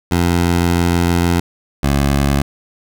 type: tone pair in turn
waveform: 15% pulse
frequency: 86.5 / 70.12 Hz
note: F2 / C#2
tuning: -16 / +20 cents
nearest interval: major third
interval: 364 cents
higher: first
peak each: -6 dBFS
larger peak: neither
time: 0.11-1.4 / 1.83-2.42 s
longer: first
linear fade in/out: 5 ms
effects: none